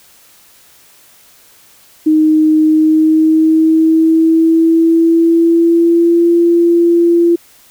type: tone with pitch glide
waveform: sine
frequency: 311.1 to 341.2 Hz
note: D#4 to F4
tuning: 0 to -40 cents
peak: -6 dBFS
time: 2.06-7.36 s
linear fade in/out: 10 ms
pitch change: +160 cents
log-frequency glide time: 2.62-6.3 s
effects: white hiss -45 dBFS RMS until 7.7 s